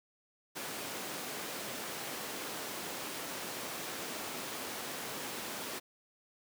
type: high-pass noise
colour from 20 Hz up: pink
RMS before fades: -41 dBFS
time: 0.55-5.8 s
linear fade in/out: 20 ms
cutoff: 260 Hz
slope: 12 dB/octave
effects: none